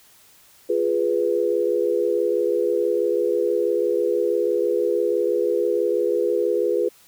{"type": "chord", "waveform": "sine", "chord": "F diminished", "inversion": "none", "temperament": "equal", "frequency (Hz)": [349.2, 415.3, 493.9], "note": ["F4", "Ab4", "Cb5"], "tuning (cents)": [0, 0, 0], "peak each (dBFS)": [-24, -22, -22], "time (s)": [0.69, 6.89], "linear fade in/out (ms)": 10, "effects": ["white hiss -53 dBFS RMS until 7.07 s"]}